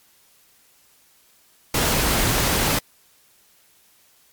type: noise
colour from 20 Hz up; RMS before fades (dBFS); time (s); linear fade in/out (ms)
pink; -20; 1.74-2.79; 5
effects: white hiss -57 dBFS RMS until 4.32 s + MP3 96 kbps